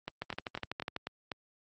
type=two click trains; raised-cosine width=0.3 ms; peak=-19 / -20 dBFS; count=10 / 6; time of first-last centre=0.22-0.964 / 0.08-1.318 s; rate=12.1 / 4.04 Hz; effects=high-pass 80 Hz 12 dB/octave + Opus 24 kbps